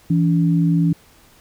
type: tone pair together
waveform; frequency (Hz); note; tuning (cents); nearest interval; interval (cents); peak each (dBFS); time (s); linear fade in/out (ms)
sine; 165.86 / 286.6; E3 / D4; +11 / -42; major sixth; 947; -14 / -20; 0.1-0.93; 5
effects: pink hiss -51 dBFS RMS until 1.4 s